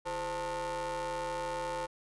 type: ring-modulated tone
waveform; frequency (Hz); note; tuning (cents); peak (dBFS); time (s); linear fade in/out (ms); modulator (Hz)
40% pulse; 185; F#3; 0; -30; 0.05-1.87; 20; 703
effects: resampled to 24000 Hz